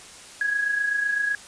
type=tone with amplitude modulation; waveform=sine; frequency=1661.2 Hz; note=G#6; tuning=in tune; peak=-19 dBFS; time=0.41-1.35 s; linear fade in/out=2 ms; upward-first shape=sine; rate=27.9 Hz; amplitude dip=55%; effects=white hiss -44 dBFS RMS until 1.47 s + resampled to 22050 Hz